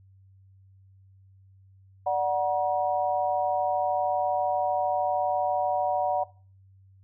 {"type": "chord", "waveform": "sine", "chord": "D augmented", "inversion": "none", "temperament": "equal with one note detuned", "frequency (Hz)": [587.3, 740, 953.6], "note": ["D5", "F#5", "A#5"], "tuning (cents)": [0, 0, 39], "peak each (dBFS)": [-28, -25, -30], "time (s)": [2.06, 6.24], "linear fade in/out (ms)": 10, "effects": ["noise-tail reverb RT60 0.4 s tail -20 dB re dry", "added 96 Hz sine -53 dBFS peak until 7.03 s"]}